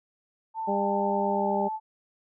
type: tone with pitch glide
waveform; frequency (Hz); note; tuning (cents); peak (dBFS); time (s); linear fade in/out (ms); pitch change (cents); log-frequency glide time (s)
sine; 890 to 872.7; A5 to A5; +20 to -14; -29; 0.54-1.8; 50; -34; 1.3-1.47
type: harmonic tone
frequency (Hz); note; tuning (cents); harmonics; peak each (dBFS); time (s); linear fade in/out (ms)
200.2; G3; +37; 1 / 2 / 3 / 4; -30 / -30 / -30 / -30; 0.67-1.69; 20
effects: none